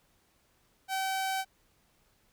sawtooth tone, 767 Hz, G5, 38 cents flat, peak -26 dBFS, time 0.88-1.45 s, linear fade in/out 50 ms, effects pink hiss -69 dBFS RMS until 2.32 s

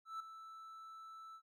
triangle tone with ADSR envelope, 1318.5 Hz, E6, in tune, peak -38 dBFS, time 0.05-1.42 s, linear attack 150 ms, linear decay 5 ms, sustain -11 dB, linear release 71 ms, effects none

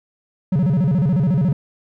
triangle tone with vibrato, 160 Hz, D#3, 49 cents sharp, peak -12 dBFS, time 0.52-1.53 s, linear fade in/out 5 ms, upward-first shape square, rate 14 Hz, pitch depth 260 cents each way, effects none

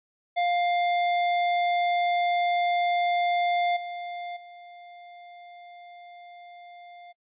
square tone with level steps, 702 Hz, F5, 9 cents sharp, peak -23 / -34 / -45 dBFS, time 0.36-7.13 s, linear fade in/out 20 ms, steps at 3.76 / 4.36 s, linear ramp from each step 10 ms, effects noise-tail reverb RT60 0.1 s tail -23 dB re dry + resampled to 8000 Hz

